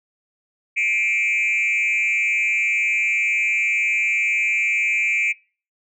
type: tone with frequency modulation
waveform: sine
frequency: 2349 Hz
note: D7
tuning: in tune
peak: -16 dBFS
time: 0.76-5.33 s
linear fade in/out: 20 ms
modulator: 200 Hz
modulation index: 0.91
effects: noise-tail reverb RT60 0.4 s tail -24 dB re dry + tanh soft clip ceiling -15 dBFS